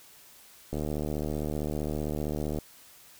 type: click train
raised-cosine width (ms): 2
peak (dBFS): -19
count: 141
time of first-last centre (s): 0.73-2.587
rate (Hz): 75.4
effects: white hiss -54 dBFS RMS until 3.19 s